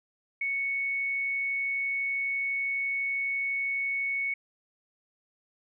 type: tone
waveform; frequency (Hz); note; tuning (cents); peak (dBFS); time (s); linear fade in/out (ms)
sine; 2217; C#7; 0; -27; 0.41-4.34; 5
effects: none